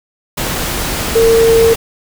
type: tone in noise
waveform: sine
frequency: 455.8 Hz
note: A#4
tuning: 39 cents flat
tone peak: -6 dBFS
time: 1.15-1.74 s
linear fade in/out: 10 ms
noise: pink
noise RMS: -18 dBFS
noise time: 0.37-1.76 s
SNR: +9 dB
effects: none